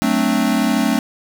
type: chord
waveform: square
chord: D dominant seventh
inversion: first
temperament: equal with one note detuned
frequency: 186.93 / 220 / 261.6 / 293.7 Hz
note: F#3 / A3 / C4 / D4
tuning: +18 / 0 / 0 / 0 cents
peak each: -25 / -19 / -20 / -22 dBFS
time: 0.02-0.99 s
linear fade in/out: 0 ms
effects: none